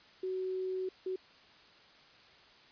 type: tone bursts at uneven times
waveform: sine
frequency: 373.7 Hz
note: F#4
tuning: 17 cents sharp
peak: -33 dBFS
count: 2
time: 0.23-0.89 / 1.06-1.16 s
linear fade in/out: 5 ms
effects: white hiss -59 dBFS RMS until 2.71 s + resampled to 11025 Hz